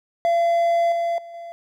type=tone with level steps; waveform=triangle; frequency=681 Hz; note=F5; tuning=44 cents flat; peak=-14 / -18 / -34 / -31 dBFS; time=0.25-1.52 s; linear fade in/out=0 ms; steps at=0.92 / 1.18 / 1.34 s; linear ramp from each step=2 ms; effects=none